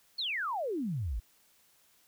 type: exponential sweep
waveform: sine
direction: down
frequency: 4500 to 47.24 Hz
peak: -31 dBFS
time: 0.18-1.2 s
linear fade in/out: 10 ms
effects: white hiss -66 dBFS RMS until 2.07 s